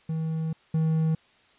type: tone pair in turn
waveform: triangle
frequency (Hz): 160.2 / 159.54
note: E3 / D#3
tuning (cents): -49 / +44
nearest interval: unison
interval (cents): 7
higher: first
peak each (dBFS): -24 / -19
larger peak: second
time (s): 0.09-0.53 / 0.74-1.15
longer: first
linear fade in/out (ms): 5
effects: white hiss -60 dBFS RMS until 1.58 s + resampled to 8000 Hz